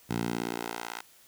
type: tone with high-pass filter sweep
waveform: 10% pulse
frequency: 58 Hz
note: A#1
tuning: 8 cents flat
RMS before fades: -34 dBFS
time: 0.09-1.02 s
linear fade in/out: 20 ms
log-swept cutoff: 120 to 1100 Hz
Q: 0.99
effects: white hiss -58 dBFS RMS until 1.27 s